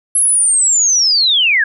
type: linear sweep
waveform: sine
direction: down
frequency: 11010 to 1600 Hz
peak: -9 dBFS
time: 0.15-1.64 s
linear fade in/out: 5 ms
effects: none